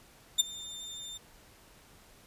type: tone with ADSR envelope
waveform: 30% pulse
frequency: 3603 Hz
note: A7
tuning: 40 cents sharp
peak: -16 dBFS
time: 0.38-1.18 s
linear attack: 21 ms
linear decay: 15 ms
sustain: -22 dB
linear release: 12 ms
effects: pink hiss -58 dBFS RMS until 2.26 s + resampled to 32000 Hz